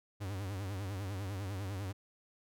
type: tone with vibrato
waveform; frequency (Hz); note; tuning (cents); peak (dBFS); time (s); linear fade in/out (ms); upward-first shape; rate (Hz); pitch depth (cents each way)
45% pulse; 97.5; G2; -9; -37; 0.2-1.93; 20; triangle; 10; 140
effects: none